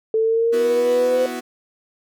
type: linear sweep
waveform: sine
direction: up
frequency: 440 to 513 Hz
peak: -15 dBFS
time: 0.14-1.26 s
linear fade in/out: 2 ms
type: chord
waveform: sawtooth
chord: B suspended fourth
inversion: none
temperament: equal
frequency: 246.9 / 329.6 / 370 Hz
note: B3 / E4 / F#4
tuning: 0 / 0 / 0 cents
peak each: -25 / -29 / -27 dBFS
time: 0.52-1.41 s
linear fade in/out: 20 ms
effects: none